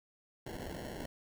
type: noise with sample-and-hold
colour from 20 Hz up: white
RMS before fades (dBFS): -43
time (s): 0.46-1.06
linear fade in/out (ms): 5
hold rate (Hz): 1225
effects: none